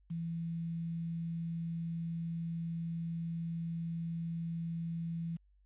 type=tone with quantisation; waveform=sine; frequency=166.5 Hz; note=E3; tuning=18 cents sharp; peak=-35 dBFS; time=0.1-5.37 s; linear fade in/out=10 ms; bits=10; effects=added 49 Hz sine -64 dBFS peak until 5.65 s + resampled to 8000 Hz